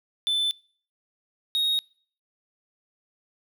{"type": "tone pair in turn", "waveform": "triangle", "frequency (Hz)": [3520, 3752], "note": ["A7", "A#7"], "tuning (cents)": [0, 11], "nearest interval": "minor second", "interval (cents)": 111, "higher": "second", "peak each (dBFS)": -20, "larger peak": "neither", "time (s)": [[0.27, 0.51], [1.55, 1.79]], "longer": "neither", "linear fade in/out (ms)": 0, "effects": ["noise-tail reverb RT60 0.5 s tail -26 dB re dry"]}